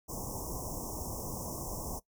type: band-stop noise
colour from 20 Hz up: pink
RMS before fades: -39 dBFS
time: 0.08-2 s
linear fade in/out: 20 ms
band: 1100 to 5400 Hz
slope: 96 dB/octave
effects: noise-tail reverb RT60 0.1 s tail -19 dB re dry